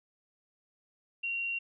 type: tone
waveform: sine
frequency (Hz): 2753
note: F7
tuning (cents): -25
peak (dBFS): -31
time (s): 1.23-1.59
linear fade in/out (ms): 10
effects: none